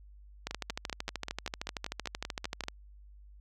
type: two click trains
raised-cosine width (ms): 0.2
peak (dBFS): -19 / -17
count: 12 / 30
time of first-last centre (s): 0.51-2.638 / 0.47-2.684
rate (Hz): 5.17 / 13.1
effects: added 50 Hz sine -51 dBFS peak until 3.4 s